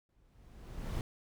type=noise with exponential growth; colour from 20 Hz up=brown; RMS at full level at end=-33 dBFS; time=0.09-1.01 s; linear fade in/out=1 ms; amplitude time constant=200 ms; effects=none